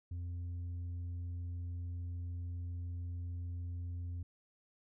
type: tone with tanh clipping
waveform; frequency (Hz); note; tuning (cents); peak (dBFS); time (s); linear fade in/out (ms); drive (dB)
sine; 87.31; F2; 0; -39; 0.11-4.23; 5; 3
effects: none